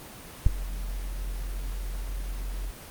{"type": "tone with ADSR envelope", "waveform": "sine", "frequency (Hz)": 44.29, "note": "F1", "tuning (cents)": 25, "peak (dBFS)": -7, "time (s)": [0.46, 2.71], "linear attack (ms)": 5, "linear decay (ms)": 6, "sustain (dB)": -22, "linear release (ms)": 3, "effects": ["pink hiss -44 dBFS RMS until 2.9 s", "Opus 24 kbps"]}